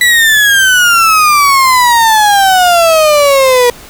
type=exponential sweep; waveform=35% pulse; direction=down; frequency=1975.5 to 480 Hz; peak=-3 dBFS; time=0.01-3.7 s; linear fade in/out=2 ms; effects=pink hiss -33 dBFS RMS until 3.89 s